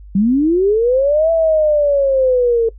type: linear two-way sweep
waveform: sine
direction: up then down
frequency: 185 to 664 to 449.8 Hz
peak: -10 dBFS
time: 0.15-2.69 s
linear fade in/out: 5 ms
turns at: 1.31 s
effects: noise-tail reverb RT60 0.1 s tail -20 dB re dry + added 50 Hz sine -34 dBFS peak until 2.78 s